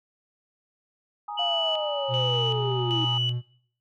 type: chord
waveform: sine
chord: Ab suspended second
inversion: none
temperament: just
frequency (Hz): 830.6 / 934.4 / 1245.9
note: Ab5 / Bb5 / Eb6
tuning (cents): 0 / +4 / +2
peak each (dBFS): -33 / -38 / -38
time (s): 1.28-3.18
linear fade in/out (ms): 5
type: tone with tremolo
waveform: sine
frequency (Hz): 2960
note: F#7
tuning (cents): 0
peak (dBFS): -24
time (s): 1.37-3.33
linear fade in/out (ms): 20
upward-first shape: square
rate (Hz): 1.3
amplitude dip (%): 60
type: linear sweep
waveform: sine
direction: down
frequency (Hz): 712 to 314.5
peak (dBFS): -27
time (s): 1.39-3.05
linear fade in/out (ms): 5
type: tone with pitch glide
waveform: triangle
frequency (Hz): 124.3 to 121.95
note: B2 to B2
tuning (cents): +12 to -21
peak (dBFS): -24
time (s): 2.08-3.42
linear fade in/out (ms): 50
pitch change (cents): -33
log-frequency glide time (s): 2.81-3.12
effects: noise-tail reverb RT60 0.6 s tail -21 dB re dry + tanh soft clip ceiling -13 dBFS